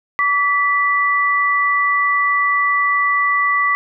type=tone pair together; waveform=sine; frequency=1147.7 / 1975.5 Hz; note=D6 / B6; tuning=-40 / 0 cents; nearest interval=major sixth; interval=940 cents; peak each=-16 dBFS; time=0.19-3.75 s; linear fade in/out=0 ms; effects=none